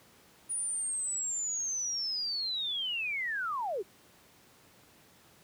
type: linear sweep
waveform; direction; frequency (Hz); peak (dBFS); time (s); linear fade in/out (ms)
sine; down; 9670 to 340; -31; 0.49-3.83; 20
effects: pink hiss -60 dBFS RMS until 5.43 s + high-pass 100 Hz 12 dB/octave